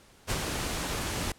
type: noise with ADSR envelope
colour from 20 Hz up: pink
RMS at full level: -28 dBFS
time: 0.27-1.32 s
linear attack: 38 ms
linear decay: 38 ms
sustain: -4 dB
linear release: 4 ms
effects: pink hiss -57 dBFS RMS until 1.38 s + low-pass 11000 Hz 12 dB/octave